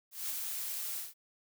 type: noise with ADSR envelope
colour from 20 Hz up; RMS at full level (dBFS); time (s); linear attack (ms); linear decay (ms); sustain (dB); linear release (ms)
blue; -35; 0.11-1.14; 190; 7; -3; 170
effects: none